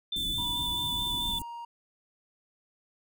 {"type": "tone with vibrato", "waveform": "sine", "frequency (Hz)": 3520, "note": "A7", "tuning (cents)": 0, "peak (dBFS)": -29, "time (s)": [0.12, 1.39], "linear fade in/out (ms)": 5, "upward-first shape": "square", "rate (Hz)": 4.6, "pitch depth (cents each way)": 14}
{"type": "band-stop noise", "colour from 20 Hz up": "pink", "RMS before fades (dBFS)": -38, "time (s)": [0.16, 1.42], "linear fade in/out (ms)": 2, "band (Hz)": [340, 7200], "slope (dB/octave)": 48}
{"type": "tone with pitch glide", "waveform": "triangle", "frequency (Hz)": [964, 939.3], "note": ["B5", "A#5"], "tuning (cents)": [-42, 13], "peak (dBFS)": -36, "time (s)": [0.38, 1.65], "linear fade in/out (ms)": 5, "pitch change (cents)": -45, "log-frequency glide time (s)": [1.16, 1.35]}
{"effects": []}